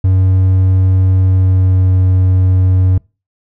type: tone with pitch glide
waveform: triangle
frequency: 93.9 to 92.93 Hz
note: F#2 to F#2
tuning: +26 to +8 cents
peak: -5 dBFS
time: 0.04-2.98 s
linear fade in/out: 5 ms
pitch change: -18 cents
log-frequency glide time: 1.18-1.98 s
effects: noise-tail reverb RT60 0.3 s tail -25 dB re dry